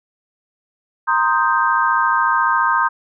sine chord, C minor seventh, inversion third, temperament equal, 932.3 / 1046.5 / 1244.5 / 1568 Hz, Bb5 / C6 / Eb6 / G6, 0 / 0 / 0 / 0 cents, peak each -19 dBFS, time 1.07-2.89 s, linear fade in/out 20 ms, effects none

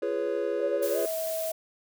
triangle chord, C# dominant seventh, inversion first, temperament equal with one note detuned, 343.2 / 415.3 / 493.9 / 554.4 Hz, E#4 / G#4 / B4 / C#5, -30 / 0 / 0 / 0 cents, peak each -32 / -29 / -30 / -30 dBFS, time 0.02-1.06 s, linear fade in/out 5 ms
sine tone with pitch glide, 565 to 645.3 Hz, C#5 to E5, +33 to -37 cents, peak -29 dBFS, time 0.6-1.52 s, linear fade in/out 5 ms, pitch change +230 cents, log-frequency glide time 0.92-0.98 s
blue noise, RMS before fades -37 dBFS, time 0.82-1.52 s, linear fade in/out 10 ms
effects none

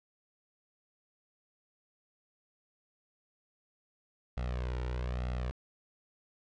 sawtooth tone with flanger, 61.74 Hz, B1, in tune, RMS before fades -35 dBFS, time 4.37-5.51 s, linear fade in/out 0 ms, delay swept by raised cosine 1.5 to 2.16 ms, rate 1.1 Hz, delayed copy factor +0.7, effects low-pass 4000 Hz 12 dB/octave

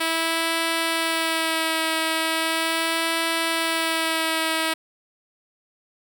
5% pulse tone with vibrato, 325.5 Hz, E4, 22 cents flat, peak -10 dBFS, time 0-4.74 s, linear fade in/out 10 ms, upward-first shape sine, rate 0.38 Hz, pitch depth 20 cents each way, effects none

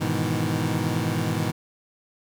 25% pulse chord, E major seventh, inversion first, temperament equal, 103.83 / 123.47 / 155.56 / 164.81 Hz, G#2 / B2 / D#3 / E3, 0 / 0 / 0 / 0 cents, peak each -25 dBFS, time 0-1.52 s, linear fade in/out 20 ms, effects none

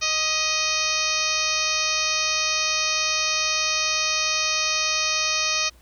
harmonic tone with a mistuned harmonic, 622.3 Hz, D#5, in tune, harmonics 1 / 2 / 3 / 4 / 5 / 6 / 7 / 8 / 9 / 10, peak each -36 / -30 / -34 / -26 / -33 / -31 / -29 / -32 / -28 / -30 dBFS, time 0.01-5.7 s, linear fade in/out 20 ms, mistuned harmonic 3, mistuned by +35 cents, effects added 60 Hz sine -51 dBFS peak until 5.81 s + pink hiss -57 dBFS RMS until 5.81 s

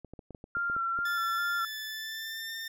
clicks, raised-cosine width 2 ms, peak -31 dBFS, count 10, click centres 0.047 / 0.136 / 0.192 / 0.307 / 0.348 / 0.441 / 0.569 / 0.699 / 0.765 / 0.989 s
sine tone with vibrato, 1376 Hz, F6, 26 cents flat, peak -28 dBFS, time 0.55-1.65 s, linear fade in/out 2 ms, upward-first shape square, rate 2.4 Hz, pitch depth 22 cents each way
20% pulse tone with pitch glide, 1744 to 1804.5 Hz, A6 to A6, -16 to +43 cents, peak -31 dBFS, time 1.05-2.68 s, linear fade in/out 5 ms, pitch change +59 cents, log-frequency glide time 1.87-2.5 s
effects none

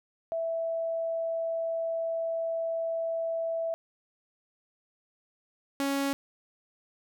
sine / sawtooth tone pair in turn, 659.3 / 277.2 Hz, E5 / C#4, 0 / 0 cents, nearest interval octave + minor third, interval 1500 cents, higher first, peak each -28 / -23 dBFS, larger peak second, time 0.32-3.74 / 5.8-6.13 s, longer first, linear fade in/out 0 ms, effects none

